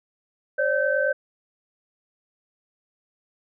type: tone cluster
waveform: sine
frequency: 536 / 585 / 1544 Hz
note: C5 / D5 / G6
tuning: +42 / -7 / -27 cents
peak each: -24 dBFS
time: 0.58-1.13 s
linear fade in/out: 10 ms
effects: none